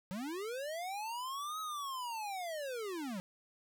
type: linear two-way sweep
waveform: square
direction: up then down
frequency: 174.61 to 1286 to 174.61 Hz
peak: -39 dBFS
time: 0.11-3.2 s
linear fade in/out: 0 ms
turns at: 1.6 s
effects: none